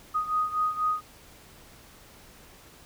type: beating tone pair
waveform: sine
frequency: 1244.5 / 1248.6 Hz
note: D#6 / D#6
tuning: 0 / +6 cents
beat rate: 4.1 Hz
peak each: -26 / -30 dBFS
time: 0.14-1.01 s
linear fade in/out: 20 ms
effects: pink hiss -52 dBFS RMS until 2.85 s